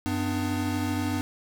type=tone cluster; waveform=square; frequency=95.3 / 250.7 / 298.8 Hz; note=G2 / B3 / D4; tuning=-48 / +26 / +30 cents; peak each=-31 dBFS; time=0.06-1.21 s; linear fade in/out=0 ms; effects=none